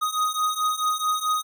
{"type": "beating tone pair", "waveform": "square", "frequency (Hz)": [1246, 1250.6], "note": ["D#6", "D#6"], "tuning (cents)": [2, 8], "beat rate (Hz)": 4.6, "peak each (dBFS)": [-27, -25], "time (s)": [0.01, 1.43], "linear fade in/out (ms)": 20, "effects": []}